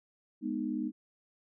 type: chord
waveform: sine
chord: G# minor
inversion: none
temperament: equal with one note detuned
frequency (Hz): 207.7 / 246.9 / 307.4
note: G#3 / B3 / D#4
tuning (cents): 0 / 0 / -21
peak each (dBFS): -37 / -35 / -35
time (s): 0.41-0.92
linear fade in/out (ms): 50
effects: none